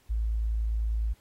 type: tone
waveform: sine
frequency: 55 Hz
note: A1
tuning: in tune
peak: -25 dBFS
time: 0.09-1.14 s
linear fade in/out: 20 ms
effects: pink hiss -64 dBFS RMS until 1.2 s + AAC 48 kbps